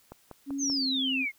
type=click train; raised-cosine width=1 ms; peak=-28 dBFS; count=4; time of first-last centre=0.12-0.699 s; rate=5.18 Hz
type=tone with pitch glide; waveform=sine; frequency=277.2 to 264.2 Hz; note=C#4 to C4; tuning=0 to +17 cents; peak=-30 dBFS; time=0.46-1.26 s; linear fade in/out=50 ms; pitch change=-83 cents; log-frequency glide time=0.75-0.84 s
type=exponential sweep; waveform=sine; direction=down; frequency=6600 to 2093 Hz; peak=-27 dBFS; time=0.58-1.32 s; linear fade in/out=50 ms
effects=white hiss -63 dBFS RMS until 1.38 s